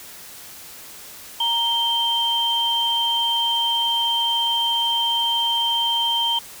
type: tone pair together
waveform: sine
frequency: 932.3 / 3143 Hz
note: A#5 / G7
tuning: 0 / +4 cents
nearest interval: octave + major sixth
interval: 2104 cents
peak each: -24 / -19 dBFS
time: 1.4-6.39 s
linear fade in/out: 5 ms
effects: white hiss -40 dBFS RMS until 6.6 s